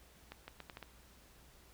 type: accelerating click train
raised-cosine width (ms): 0.3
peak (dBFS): -30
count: 6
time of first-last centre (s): 0.32-0.827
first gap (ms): 160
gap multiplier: 0.77
effects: added 60 Hz sine -64 dBFS peak until 1.73 s + pink hiss -63 dBFS RMS until 1.73 s